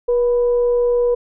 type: tone with frequency modulation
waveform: sine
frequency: 483.2 Hz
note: B4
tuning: 38 cents flat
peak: -13 dBFS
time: 0.08-1.15 s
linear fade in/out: 10 ms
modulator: 506 Hz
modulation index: 0.2
effects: none